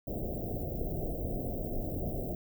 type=band-stop noise; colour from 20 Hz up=pink; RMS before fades=-35 dBFS; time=0.07-2.35 s; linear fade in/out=2 ms; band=720 to 16000 Hz; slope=96 dB/octave; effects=none